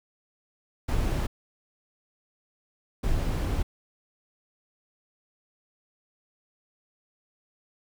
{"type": "noise bursts at uneven times", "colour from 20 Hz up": "brown", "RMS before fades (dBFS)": -26, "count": 2, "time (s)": [[0.88, 1.27], [3.03, 3.63]], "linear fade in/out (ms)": 10, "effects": []}